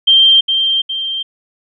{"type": "tone with echo", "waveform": "sine", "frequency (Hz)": 3158, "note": "G7", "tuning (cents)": 12, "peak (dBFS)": -5, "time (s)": [0.07, 0.41], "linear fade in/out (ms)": 10, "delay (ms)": 410, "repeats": 2, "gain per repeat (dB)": -6, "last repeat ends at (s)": 1.23, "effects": []}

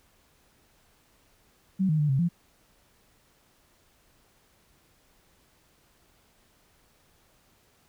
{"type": "tone with pitch steps", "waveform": "sine", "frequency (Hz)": [190.1, 155, 148.8, 134.2, 172], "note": ["F#3", "D#3", "D3", "C3", "F3"], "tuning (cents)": [47, -6, 23, 44, -26], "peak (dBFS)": -21, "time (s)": [1.79, 2.29], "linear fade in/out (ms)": 20, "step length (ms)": 100, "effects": ["pink hiss -64 dBFS RMS until 7.88 s"]}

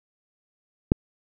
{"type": "click", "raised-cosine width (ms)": 3, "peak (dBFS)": -3, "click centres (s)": 0.919, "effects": []}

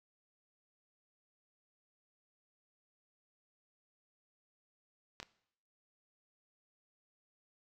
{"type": "clicks", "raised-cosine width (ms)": 0.2, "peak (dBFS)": [-25, -26], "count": 2, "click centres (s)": [5.201, 5.229], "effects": ["noise-tail reverb RT60 0.7 s tail -19 dB re dry"]}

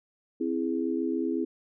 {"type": "chord", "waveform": "sine", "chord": "C augmented", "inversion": "none", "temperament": "equal", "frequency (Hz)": [261.6, 329.6, 415.3], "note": ["C4", "E4", "G#4"], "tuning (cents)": [0, 0, 0], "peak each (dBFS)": [-30, -29, -33], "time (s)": [0.4, 1.45], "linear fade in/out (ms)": 10, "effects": []}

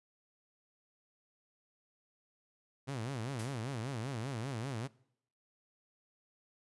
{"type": "tone with vibrato", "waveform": "sawtooth", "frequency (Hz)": 123.9, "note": "B2", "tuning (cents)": 6, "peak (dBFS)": -33, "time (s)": [2.87, 4.88], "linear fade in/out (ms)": 20, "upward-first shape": "sine", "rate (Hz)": 5.1, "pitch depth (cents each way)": 230}
{"type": "noise with exponential decay", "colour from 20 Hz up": "white", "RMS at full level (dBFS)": -44, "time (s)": [3.39, 3.7], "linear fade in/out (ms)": 5, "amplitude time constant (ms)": 66}
{"effects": ["noise-tail reverb RT60 0.7 s tail -23 dB re dry", "resampled to 24000 Hz"]}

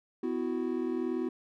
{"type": "chord", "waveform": "triangle", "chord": "B suspended fourth", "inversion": "none", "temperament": "equal with one note detuned", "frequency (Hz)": [251.8, 329.6, 370], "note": ["B3", "E4", "F#4"], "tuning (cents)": [34, 0, 0], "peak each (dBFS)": -32, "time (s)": [0.23, 1.29], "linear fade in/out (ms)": 5, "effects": []}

